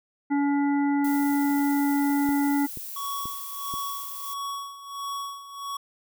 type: harmonic tone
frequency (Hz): 284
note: C#4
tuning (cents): +42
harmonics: 1 / 3 / 5 / 7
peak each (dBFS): -21 / -30 / -39 / -38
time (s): 0.3-2.67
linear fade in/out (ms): 20
type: noise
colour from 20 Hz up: violet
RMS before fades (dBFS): -37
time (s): 1.04-4.34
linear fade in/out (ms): 5
type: click train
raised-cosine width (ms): 3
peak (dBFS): -26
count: 4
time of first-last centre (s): 2.29-3.739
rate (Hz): 2.07
type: tone with tremolo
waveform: square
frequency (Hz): 1119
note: C#6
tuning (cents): +16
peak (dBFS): -30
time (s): 2.96-5.77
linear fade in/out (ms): 5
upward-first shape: sine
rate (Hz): 1.5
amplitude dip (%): 75
effects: none